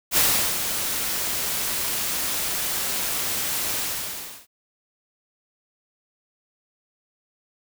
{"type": "noise with ADSR envelope", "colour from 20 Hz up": "white", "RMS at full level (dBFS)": -18, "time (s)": [0.11, 4.47], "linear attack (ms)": 61, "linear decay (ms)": 370, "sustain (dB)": -8, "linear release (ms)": 700, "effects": []}